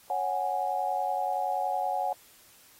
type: chord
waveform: sine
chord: C# suspended fourth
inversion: none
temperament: equal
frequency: 554.4 / 740 / 830.6 Hz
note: C#5 / F#5 / G#5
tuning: 0 / 0 / 0 cents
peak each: -35 / -29 / -31 dBFS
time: 0.1-2.13 s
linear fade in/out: 2 ms
effects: white hiss -57 dBFS RMS until 2.79 s + AAC 48 kbps